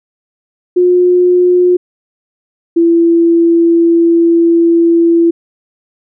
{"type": "tone pair in turn", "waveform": "sine", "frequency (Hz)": [358.5, 336.3], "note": ["F4", "E4"], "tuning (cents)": [45, 35], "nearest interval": "minor second", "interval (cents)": 110, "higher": "first", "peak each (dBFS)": -5, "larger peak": "neither", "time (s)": [[0.76, 1.77], [2.76, 5.31]], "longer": "second", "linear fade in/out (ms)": 10, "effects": []}